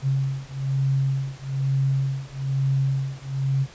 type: beating tone pair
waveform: sine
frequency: 134.8 / 135.9 Hz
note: C#3 / C#3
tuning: -48 / -34 cents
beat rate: 1.1 Hz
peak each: -24 dBFS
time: 0.02-3.67 s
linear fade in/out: 50 ms
effects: pink hiss -46 dBFS RMS until 3.74 s + resampled to 16000 Hz